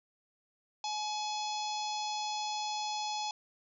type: harmonic tone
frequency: 847 Hz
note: G#5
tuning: 34 cents sharp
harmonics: 1 / 3 / 4 / 5 / 6 / 7 / 8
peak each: -35 / -46 / -43 / -44 / -43 / -47 / -49 dBFS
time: 0.84-3.31 s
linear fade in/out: 2 ms
effects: none